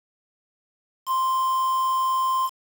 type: tone with quantisation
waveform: triangle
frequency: 1046 Hz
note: C6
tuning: 1 cent flat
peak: -18 dBFS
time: 1.06-2.5 s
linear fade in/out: 50 ms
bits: 6
effects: none